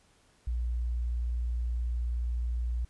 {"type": "tone", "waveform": "sine", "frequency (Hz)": 59.5, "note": "A#1", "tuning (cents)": 36, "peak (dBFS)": -28, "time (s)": [0.47, 2.85], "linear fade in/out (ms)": 5, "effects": ["pink hiss -65 dBFS RMS until 2.89 s", "resampled to 24000 Hz"]}